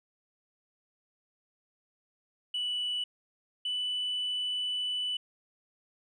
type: tone pair in turn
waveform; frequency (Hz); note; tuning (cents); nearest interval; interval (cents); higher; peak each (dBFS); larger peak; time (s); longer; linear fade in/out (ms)
sine; 2960 / 2982; F#7 / F#7; 0 / +13; unison; 13; second; -28; neither; 2.54-3.04 / 3.65-5.17; second; 5
effects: tanh soft clip ceiling -27 dBFS